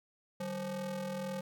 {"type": "ring-modulated tone", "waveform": "square", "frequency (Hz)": 170, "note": "F3", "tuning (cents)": -46, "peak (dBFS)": -34, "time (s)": [0.4, 1.41], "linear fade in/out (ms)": 5, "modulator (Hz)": 361, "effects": []}